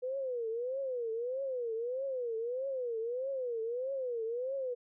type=tone with vibrato; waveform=sine; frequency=493.9 Hz; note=B4; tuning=in tune; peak=-33 dBFS; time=0.02-4.75 s; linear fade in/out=20 ms; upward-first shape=triangle; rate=1.6 Hz; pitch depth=200 cents each way; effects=none